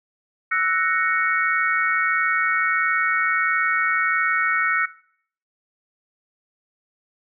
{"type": "chord", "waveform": "sine", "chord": "F# dominant seventh", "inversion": "third", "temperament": "equal", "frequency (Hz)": [1318.5, 1480, 1864.7, 2217], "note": ["E6", "F#6", "A#6", "C#7"], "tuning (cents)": [0, 0, 0, 0], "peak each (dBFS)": -24, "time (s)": [0.51, 4.86], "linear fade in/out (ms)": 10, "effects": ["noise-tail reverb RT60 0.6 s tail -19 dB re dry"]}